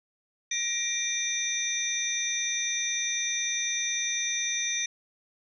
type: tone cluster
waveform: sine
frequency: 1888 / 2360 / 3638 / 5850 / 6080 Hz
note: A#6 / D7 / A#7 / F#8 / F#8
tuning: +22 / +8 / -43 / -21 / +46 cents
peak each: -37 / -33 / -33 / -35 / -31 dBFS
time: 0.51-4.86 s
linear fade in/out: 5 ms
effects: none